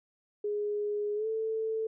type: tone with pitch glide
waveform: sine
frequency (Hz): 415.3 to 442.5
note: G#4 to A4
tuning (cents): 0 to +10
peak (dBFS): -29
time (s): 0.44-1.87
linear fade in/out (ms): 5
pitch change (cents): +110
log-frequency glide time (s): 1.15-1.27
effects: none